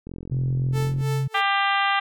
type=click train; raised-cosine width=3 ms; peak=-23 dBFS; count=42; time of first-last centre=0.07-1.008 s; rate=43.7 Hz
type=tone with pitch glide; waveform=sine; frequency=130.4 to 134.92 Hz; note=C3 to C#3; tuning=-5 to -46 cents; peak=-21 dBFS; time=0.31-1.28 s; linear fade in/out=10 ms; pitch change=+59 cents; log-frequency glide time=0.71-0.88 s
type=tone with tremolo; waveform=sawtooth; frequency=440 Hz; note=A4; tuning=in tune; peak=-24 dBFS; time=0.72-1.42 s; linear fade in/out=50 ms; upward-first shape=sine; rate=3.1 Hz; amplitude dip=95%
type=harmonic tone; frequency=396.7 Hz; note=G4; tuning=21 cents sharp; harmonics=2 / 3 / 4 / 5 / 6 / 7 / 8 / 9 / 10; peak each=-24 / -24 / -27 / -27 / -33 / -30 / -31 / -36 / -43 dBFS; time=1.34-2 s; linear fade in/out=10 ms
effects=none